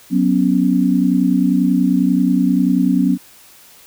sine chord, F# suspended fourth, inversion none, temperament equal, 185 / 246.9 / 277.2 Hz, F#3 / B3 / C#4, 0 / 0 / 0 cents, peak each -16 dBFS, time 0.1-3.18 s, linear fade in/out 50 ms, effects white hiss -45 dBFS RMS until 3.86 s

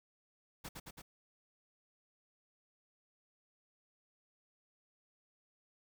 pink noise with echo, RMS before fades -45 dBFS, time 0.64-0.69 s, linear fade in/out 10 ms, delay 110 ms, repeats 3, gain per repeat -2 dB, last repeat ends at 1.02 s, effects none

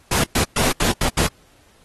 pink noise bursts at uneven times, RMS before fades -19 dBFS, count 6, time 0.11-0.24 / 0.35-0.44 / 0.56-0.72 / 0.8-0.92 / 1.01-1.09 / 1.17-1.27 s, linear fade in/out 5 ms, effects pink hiss -55 dBFS RMS until 1.84 s + AAC 32 kbps

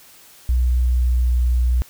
sine tone with pitch glide, 61.74 to 61.14 Hz, B1 to B1, 0 to -17 cents, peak -14 dBFS, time 0.49-1.82 s, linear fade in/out 0 ms, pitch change -17 cents, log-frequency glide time 0.74-1.3 s, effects white hiss -47 dBFS RMS until 1.89 s

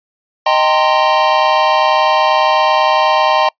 square chord, C minor seventh, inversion first, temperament equal with one note detuned, 622.3 / 784 / 916.3 / 1046.5 Hz, Eb5 / G5 / Bb5 / C6, 0 / 0 / -30 / 0 cents, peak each -16 dBFS, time 0.46-3.49 s, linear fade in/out 5 ms, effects noise-tail reverb RT60 0.1 s tail -25 dB re dry + resampled to 11025 Hz

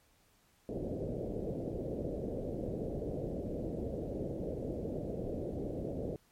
white low-pass noise, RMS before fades -38 dBFS, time 0.69-6.16 s, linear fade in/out 0 ms, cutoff 580 Hz, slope 48 dB/octave, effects pink hiss -69 dBFS RMS until 6.31 s + MP3 64 kbps

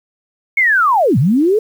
sine linear two-way sweep, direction down then up, 2217 to 110 to 449.8 Hz, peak -9 dBFS, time 0.57-1.59 s, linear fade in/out 5 ms, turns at 1.18 s, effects 7-bit

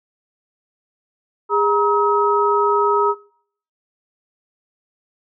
sine tone cluster, 410.1 / 948 / 1277 Hz, G#4 / A#5 / D#6, -22 / +29 / +45 cents, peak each -18 dBFS, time 1.49-3.15 s, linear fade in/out 50 ms, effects noise-tail reverb RT60 0.6 s tail -23 dB re dry

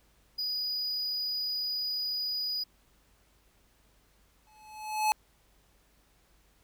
triangle tone, 4933 Hz, D#8, 16 cents flat, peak -29 dBFS, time 0.38-2.64 s, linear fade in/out 10 ms
square tone with exponential growth, 858 Hz, A5, 44 cents flat, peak -22 dBFS, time 4.47-5.12 s, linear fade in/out 0 ms, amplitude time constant 140 ms
effects added 50 Hz sine -67 dBFS peak until 6.63 s + pink hiss -67 dBFS RMS until 6.63 s

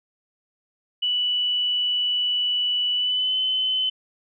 sine tone with pitch glide, 2960 to 3041 Hz, F#7 to F#7, 0 to +47 cents, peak -20 dBFS, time 1.02-3.9 s, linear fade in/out 10 ms, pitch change +47 cents, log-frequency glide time 2.94-3.37 s, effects none

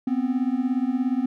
triangle beating tone pair, 246.9 / 263.9 Hz, B3 / C4, 0 / +15 cents, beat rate 17 Hz, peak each -22 dBFS, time 0.07-1.26 s, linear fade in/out 5 ms, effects none

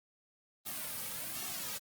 white noise with flanger, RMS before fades -40 dBFS, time 0.65-1.79 s, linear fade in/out 20 ms, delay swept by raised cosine 2 to 2.9 ms, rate 1.3 Hz, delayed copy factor -0.85, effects Opus 32 kbps

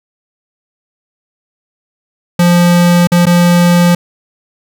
square tone with dropouts, 174.61 Hz, F3, in tune, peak -6 dBFS, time 2.39-3.95 s, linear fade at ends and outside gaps 5 ms, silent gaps 3.072-3.118 / 3.256-3.266 s, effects none

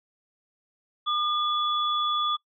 sine tone pair together, 1210 / 3422 Hz, D#6 / A7, -49 / -49 cents, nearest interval octave + tritone, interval 1800 cents, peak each -25 / -28 dBFS, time 1.06-2.37 s, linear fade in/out 20 ms, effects noise-tail reverb RT60 0.1 s tail -23 dB re dry

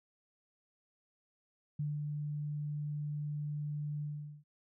sine tone with ADSR envelope, 148.1 Hz, D3, 15 cents sharp, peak -32 dBFS, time 1.79-4.44 s, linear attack 7 ms, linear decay 190 ms, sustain -3 dB, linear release 420 ms, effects none

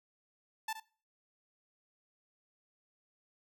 sawtooth tone with echo, 880 Hz, A5, in tune, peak -31 dBFS, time 0.68-0.73 s, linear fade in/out 5 ms, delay 70 ms, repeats 1, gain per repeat -10 dB, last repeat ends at 0.8 s, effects noise-tail reverb RT60 0.4 s tail -20 dB re dry

